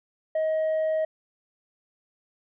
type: tone with tanh clipping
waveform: sine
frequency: 631 Hz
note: D#5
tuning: 24 cents sharp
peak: -23 dBFS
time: 0.35-1.05 s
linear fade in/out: 5 ms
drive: 2 dB
effects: none